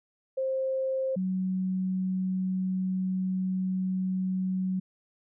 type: tone pair in turn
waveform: sine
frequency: 528 / 186.68 Hz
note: C5 / F#3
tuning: +16 / +16 cents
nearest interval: octave + tritone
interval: 1800 cents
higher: first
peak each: -26 dBFS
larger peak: neither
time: 0.37-1.16 / 1.16-4.8 s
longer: second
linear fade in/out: 10 ms
effects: none